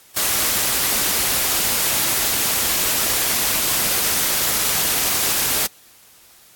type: noise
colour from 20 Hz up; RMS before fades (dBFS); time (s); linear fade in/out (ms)
white; -19; 0.16-5.67; 10
effects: white hiss -49 dBFS RMS until 6.55 s + AAC 64 kbps